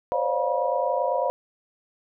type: tone cluster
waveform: sine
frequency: 516 / 544 / 594 / 704 / 966 Hz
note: C5 / C#5 / D5 / F5 / B5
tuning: -24 / -33 / +20 / +14 / -39 cents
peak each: -28 dBFS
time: 0.12-1.3 s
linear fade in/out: 0 ms
effects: none